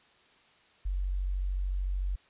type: tone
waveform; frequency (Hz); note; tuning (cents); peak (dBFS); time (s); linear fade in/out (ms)
sine; 46.74; F#1; +18; -28; 0.85-2.16; 10
effects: white hiss -62 dBFS RMS until 2.29 s + resampled to 8000 Hz